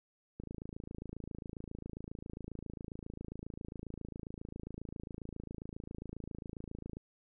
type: click train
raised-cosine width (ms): 3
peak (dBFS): -30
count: 181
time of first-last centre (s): 0.4-6.969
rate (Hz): 27.4
effects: none